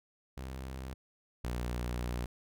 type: tone pair in turn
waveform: sawtooth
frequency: 65.41 / 60.53 Hz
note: C2 / B1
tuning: 0 / -34 cents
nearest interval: minor second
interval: 134 cents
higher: first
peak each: -36 / -30 dBFS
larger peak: second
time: 0.37-0.94 / 1.44-2.26 s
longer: second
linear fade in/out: 5 ms
effects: none